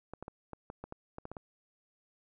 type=clicks; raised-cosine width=1 ms; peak=-28 dBFS; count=11; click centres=0.136 / 0.226 / 0.281 / 0.533 / 0.701 / 0.84 / 0.924 / 1.184 / 1.254 / 1.316 / 1.368 s; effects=none